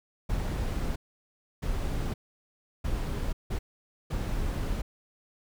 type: noise bursts at uneven times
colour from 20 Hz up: brown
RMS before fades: -30 dBFS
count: 5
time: 0.29-0.96 / 1.62-2.14 / 2.84-3.33 / 3.5-3.59 / 4.1-4.82 s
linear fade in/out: 10 ms
effects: none